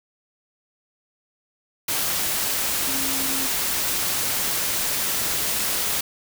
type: tone in noise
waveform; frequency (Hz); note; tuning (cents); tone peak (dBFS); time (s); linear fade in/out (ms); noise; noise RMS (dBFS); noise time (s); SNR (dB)
sine; 268.7; C4; +46; -32; 2.87-3.47; 5; white; -24; 1.88-6.01; -11
effects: none